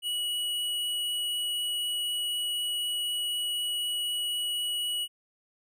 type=tone; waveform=square; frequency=2926 Hz; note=F#7; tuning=20 cents flat; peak=-29 dBFS; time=0.02-5.08 s; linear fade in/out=50 ms; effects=none